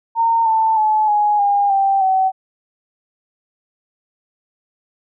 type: tone with pitch steps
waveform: sine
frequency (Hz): 916 / 887.9 / 860.6 / 834.2 / 808.6 / 783.7 / 759.7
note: A#5 / A5 / A5 / G#5 / G#5 / G5 / F#5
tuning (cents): -31 / +15 / -39 / +7 / -46 / -1 / +46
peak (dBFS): -12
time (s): 0.15-2.32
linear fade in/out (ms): 50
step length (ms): 310
effects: none